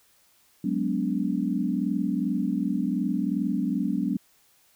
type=chord; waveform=sine; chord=G# half-diminished seventh; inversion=third; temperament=equal with one note detuned; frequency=185 / 207.7 / 246.9 / 287.6 Hz; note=F#3 / G#3 / B3 / D4; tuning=0 / 0 / 0 / -36 cents; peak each=-29 dBFS; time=0.64-4.17 s; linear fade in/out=5 ms; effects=white hiss -62 dBFS RMS until 4.75 s